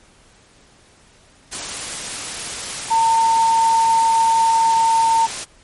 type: tone in noise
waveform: sine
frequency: 906 Hz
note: A#5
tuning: 50 cents flat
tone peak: -12 dBFS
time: 2.9-5.27 s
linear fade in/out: 20 ms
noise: white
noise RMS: -27 dBFS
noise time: 1.51-5.45 s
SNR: +12 dB
effects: pink hiss -51 dBFS RMS until 5.63 s + MP3 48 kbps